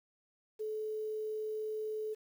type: tone with quantisation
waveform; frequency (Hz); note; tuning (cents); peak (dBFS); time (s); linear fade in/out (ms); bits
sine; 431.9; A4; -32; -35; 0.59-2.15; 20; 10
effects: none